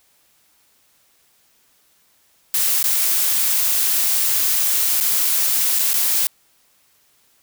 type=noise with dropouts; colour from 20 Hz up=blue; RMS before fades=-18 dBFS; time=2.54-6.27 s; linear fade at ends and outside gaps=1 ms; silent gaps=2.829-2.84 / 5.002-5.008 / 5.788-5.792 / 5.933-5.94 s; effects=white hiss -59 dBFS RMS until 7.42 s

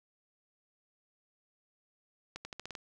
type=accelerating click train; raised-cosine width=0.2 ms; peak=-24 dBFS; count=7; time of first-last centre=2.36-2.752 s; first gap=90 ms; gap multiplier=0.87; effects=none

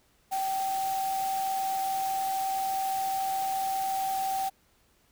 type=tone in noise; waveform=sine; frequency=772 Hz; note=G5; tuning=27 cents flat; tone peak=-27 dBFS; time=0.31-4.5 s; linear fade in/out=20 ms; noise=white; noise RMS=-40 dBFS; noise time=0.31-4.5 s; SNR=+10 dB; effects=pink hiss -66 dBFS RMS until 5.11 s

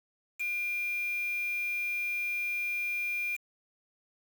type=tone with quantisation; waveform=sine; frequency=2400 Hz; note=D7; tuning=37 cents sharp; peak=-30 dBFS; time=0.39-3.37 s; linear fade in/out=20 ms; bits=7; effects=none

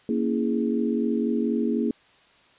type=chord; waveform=sine; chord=A# half-diminished seventh; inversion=none; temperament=equal; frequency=233.1 / 277.2 / 329.6 / 415.3 Hz; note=A#3 / C#4 / E4 / G#4; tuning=0 / 0 / 0 / 0 cents; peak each=-24 / -29 / -29 / -29 dBFS; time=0.09-1.91 s; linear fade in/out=2 ms; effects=white hiss -57 dBFS RMS until 2.58 s + resampled to 8000 Hz

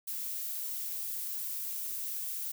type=noise with high-pass filter sweep; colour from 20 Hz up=violet; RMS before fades=-37 dBFS; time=0.07-2.52 s; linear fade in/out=10 ms; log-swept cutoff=800 to 240 Hz; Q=0.92; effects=none

